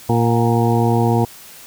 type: harmonic tone with a mistuned harmonic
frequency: 116.54 Hz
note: A#2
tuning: in tune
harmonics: 1 / 2 / 3 / 4 / 6 / 7 / 8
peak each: -16 / -19 / -21 / -22 / -24 / -24 / -25 dBFS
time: 0.09-1.25 s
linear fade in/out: 5 ms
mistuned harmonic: 6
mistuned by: +45 cents
effects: white hiss -40 dBFS RMS until 1.66 s

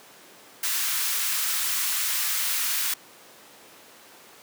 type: high-pass noise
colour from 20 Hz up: white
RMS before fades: -26 dBFS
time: 0.63-2.94 s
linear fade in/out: 5 ms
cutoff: 1100 Hz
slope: 24 dB/octave
effects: pink hiss -49 dBFS RMS until 4.42 s + high-pass 300 Hz 12 dB/octave

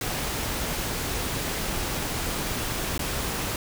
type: noise with dropouts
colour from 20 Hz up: pink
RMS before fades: -29 dBFS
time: 0.01-3.56 s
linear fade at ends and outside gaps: 2 ms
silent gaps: 2.979-2.992 s
effects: none

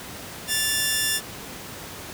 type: tone pair together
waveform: 10% pulse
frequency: 1751.3 / 2794 Hz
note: A6 / F7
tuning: -9 / 0 cents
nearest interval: minor sixth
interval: 809 cents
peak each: -14 / -18 dBFS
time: 0.47-1.21 s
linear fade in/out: 50 ms
effects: pink hiss -37 dBFS RMS until 2.13 s + high-pass 80 Hz 12 dB/octave

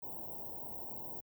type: band-stop noise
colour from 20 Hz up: white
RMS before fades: -44 dBFS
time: 0.02-1.21 s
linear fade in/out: 10 ms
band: 980 to 16000 Hz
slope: 96 dB/octave
effects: high-pass 60 Hz 12 dB/octave

